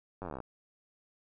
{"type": "slowing click train", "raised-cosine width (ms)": 1, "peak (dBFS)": -26, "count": 15, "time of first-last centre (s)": [0.22, 0.403], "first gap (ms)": 10, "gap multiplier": 1.04, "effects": []}